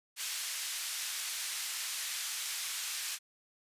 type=band-pass noise; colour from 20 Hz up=white; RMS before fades=-38 dBFS; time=0.16-3.19 s; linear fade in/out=50 ms; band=1700 to 9000 Hz; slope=12 dB/octave; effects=resampled to 32000 Hz